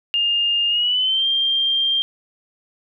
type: tone with pitch glide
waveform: sine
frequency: 2820 to 3184 Hz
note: F7 to G7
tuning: +16 to +26 cents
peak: -16 dBFS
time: 0.14-2.02 s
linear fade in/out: 0 ms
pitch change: +210 cents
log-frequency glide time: 0.68-1.26 s
effects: none

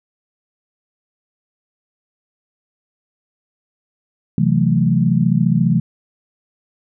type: chord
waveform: sine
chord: F# half-diminished seventh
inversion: second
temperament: equal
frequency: 130.81 / 164.81 / 185 / 220 Hz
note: C3 / E3 / F#3 / A3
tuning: 0 / 0 / 0 / 0 cents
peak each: -18 / -16 / -18 / -19 dBFS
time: 4.38-5.8 s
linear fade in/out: 2 ms
effects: none

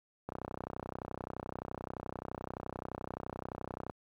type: click train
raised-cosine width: 1 ms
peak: -24 dBFS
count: 115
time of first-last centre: 0.29-3.898 s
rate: 31.6 Hz
effects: high-pass 60 Hz 12 dB/octave + 11-bit

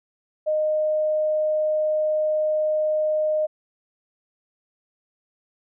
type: tone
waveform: sine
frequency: 616 Hz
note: D#5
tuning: 17 cents flat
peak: -19 dBFS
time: 0.46-3.47 s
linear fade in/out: 20 ms
effects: none

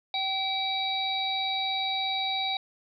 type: harmonic tone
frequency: 769 Hz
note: G5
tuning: 33 cents flat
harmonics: 1 / 3 / 5 / 6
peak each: -31 / -35 / -29 / -40 dBFS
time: 0.14-2.57 s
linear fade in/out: 2 ms
effects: none

